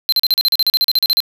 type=tone bursts; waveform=square; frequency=4109 Hz; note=C8; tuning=32 cents flat; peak=-11 dBFS; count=16; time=0.09-1.203 s; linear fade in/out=0 ms; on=33 ms; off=39 ms; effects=none